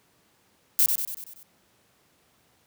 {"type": "noise with echo", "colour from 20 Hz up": "violet", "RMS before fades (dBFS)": -19, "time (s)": [0.79, 0.86], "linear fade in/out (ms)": 0, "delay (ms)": 95, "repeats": 6, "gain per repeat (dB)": -5, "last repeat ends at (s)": 1.43, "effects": ["pink hiss -64 dBFS RMS until 2.66 s", "high-pass 100 Hz 12 dB/octave"]}